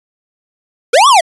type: linear two-way sweep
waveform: square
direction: up then down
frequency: 430 to 1180 to 617 Hz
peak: -5 dBFS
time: 0.93-1.21 s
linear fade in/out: 10 ms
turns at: 1.08 s
effects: resampled to 24000 Hz